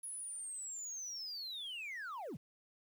sine linear sweep, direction down, 10548 to 96.7 Hz, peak -39 dBFS, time 0.03-2.37 s, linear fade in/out 10 ms, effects tanh soft clip ceiling -41 dBFS + 11-bit

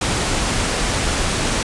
pink low-pass noise, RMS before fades -20 dBFS, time 0.01-1.63 s, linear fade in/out 5 ms, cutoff 10000 Hz, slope 48 dB/octave, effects resampled to 24000 Hz

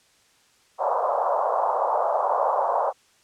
pink band-pass noise, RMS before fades -23 dBFS, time 0.78-2.93 s, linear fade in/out 50 ms, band 540 to 1100 Hz, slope 48 dB/octave, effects white hiss -60 dBFS RMS until 3.23 s + low-pass 8000 Hz 12 dB/octave

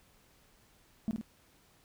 sine tone with echo, 220 Hz, A3, in tune, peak -26 dBFS, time 1.08-1.11 s, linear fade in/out 0 ms, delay 51 ms, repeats 2, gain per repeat -5 dB, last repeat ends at 1.212 s, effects tanh soft clip ceiling -27 dBFS + pink hiss -65 dBFS RMS until 1.84 s

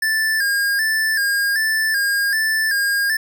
square tone with vibrato, 1689 Hz, G#6, 29 cents sharp, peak -17 dBFS, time 0.02-3.17 s, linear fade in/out 5 ms, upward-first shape square, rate 1.3 Hz, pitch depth 72 cents each way, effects none

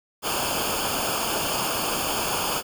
pink noise with comb filter, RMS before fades -26 dBFS, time 0.22-2.63 s, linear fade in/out 50 ms, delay 0.51 ms, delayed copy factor -0.85, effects none

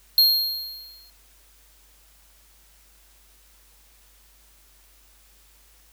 square tone with exponential decay, 4236 Hz, C8, 21 cents sharp, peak -12 dBFS, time 0.18-1.1 s, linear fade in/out 1 ms, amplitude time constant 200 ms, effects added 50 Hz sine -57 dBFS peak until 5.92 s + white hiss -57 dBFS RMS until 5.92 s

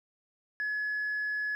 sine tone, 1699 Hz, G#6, 39 cents sharp, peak -28 dBFS, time 0.6-1.55 s, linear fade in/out 0 ms, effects tanh soft clip ceiling -27 dBFS + 11-bit

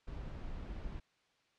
brown noise, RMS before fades -43 dBFS, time 0.07-1 s, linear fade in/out 10 ms, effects white hiss -73 dBFS RMS until 1.58 s + low-pass 4000 Hz 12 dB/octave

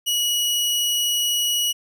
sawtooth tone, 2916 Hz, F#7, 26 cents flat, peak -16 dBFS, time 0.06-1.73 s, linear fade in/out 20 ms, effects none

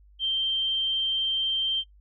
sine tone, 3142 Hz, G7, 3 cents sharp, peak -23 dBFS, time 0.19-1.84 s, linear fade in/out 50 ms, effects noise-tail reverb RT60 0.1 s tail -18 dB re dry + added 50 Hz sine -52 dBFS peak until 2 s

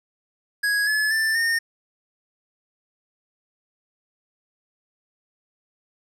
square tone with pitch steps, 1661.2 / 1715.8 / 1772.2 / 1830.5 Hz, G#6 / A6 / A6 / A#6, 0 / -44 / +12 / -32 cents, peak -20 dBFS, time 0.63-1.59 s, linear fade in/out 10 ms, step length 240 ms, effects low-pass 12000 Hz 12 dB/octave + 10-bit

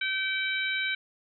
harmonic tone, 770 Hz, G5, 31 cents flat, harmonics 2 / 3 / 4 / 5, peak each -31 / -30 / -37 / -35 dBFS, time 0.01-0.95 s, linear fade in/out 5 ms, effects none

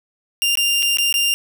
sawtooth tone with dropouts, 2794 Hz, F7, in tune, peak -12 dBFS, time 0.42-1.34 s, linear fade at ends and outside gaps 0 ms, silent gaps 0.554-0.573 / 0.824-0.828 / 0.971-0.985 / 1.126-1.141 s, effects none

